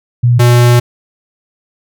sine / square tone pair in turn, 121.1 / 121.1 Hz, B2 / B2, -34 / -34 cents, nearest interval unison, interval 0 cents, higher neither, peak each -5 dBFS, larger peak neither, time 0.23-0.39 / 0.39-0.8 s, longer second, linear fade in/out 10 ms, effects none

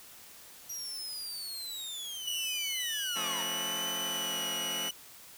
sawtooth linear sweep, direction down, 5780 to 880 Hz, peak -35 dBFS, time 0.69-3.43 s, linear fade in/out 10 ms
sawtooth tone with vibrato, 2960 Hz, F#7, in tune, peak -30 dBFS, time 2.27-4.91 s, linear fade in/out 5 ms, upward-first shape sine, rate 0.76 Hz, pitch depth 22 cents each way
5% pulse chord, F augmented, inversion none, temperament just, 174.61 / 218.3 / 272.8 Hz, F3 / A3 / C#4, 0 / -13 / -28 cents, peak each -31 dBFS, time 3.15-4.9 s, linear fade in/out 20 ms
effects white hiss -52 dBFS RMS until 5.37 s

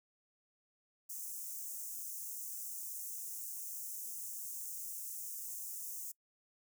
white high-pass noise, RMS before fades -44 dBFS, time 1.09-6.12 s, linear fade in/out 10 ms, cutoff 6100 Hz, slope 48 dB/octave, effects noise-tail reverb RT60 0.1 s tail -24 dB re dry

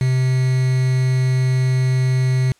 triangle tone with quantisation, 129.1 Hz, C3, 23 cents flat, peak -12 dBFS, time 0.01-2.52 s, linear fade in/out 2 ms, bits 5, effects white hiss -57 dBFS RMS until 2.59 s + low-pass 8000 Hz 12 dB/octave

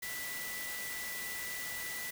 sine tone in noise, 1975.5 Hz, B6, in tune, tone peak -41 dBFS, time 0.02-2.11 s, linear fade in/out 10 ms, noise white, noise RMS -42 dBFS, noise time 0.02-2.11 s, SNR -2 dB, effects none

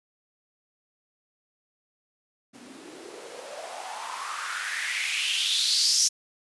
blue noise with band-pass filter sweep, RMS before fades -29 dBFS, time 2.53-6.09 s, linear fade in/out 20 ms, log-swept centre 230 to 5900 Hz, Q 4.8, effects resampled to 24000 Hz

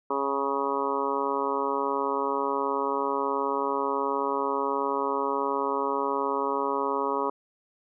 harmonic tone, 138.59 Hz, C#3, in tune, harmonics 2 / 3 / 4 / 5 / 6 / 7 / 8 / 9, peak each -35 / -30 / -34 / -42 / -36 / -30 / -32 / -35 dBFS, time 0.1-7.3 s, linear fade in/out 5 ms, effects none

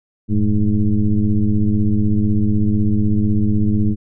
sine tone with frequency modulation, 110 Hz, A2, in tune, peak -12 dBFS, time 0.28-3.96 s, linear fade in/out 50 ms, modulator 102 Hz, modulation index 1.6, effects none

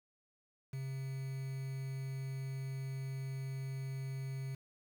triangle tone with quantisation, 133.9 Hz, C3, 40 cents sharp, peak -36 dBFS, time 0.73-4.55 s, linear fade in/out 5 ms, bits 9, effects none

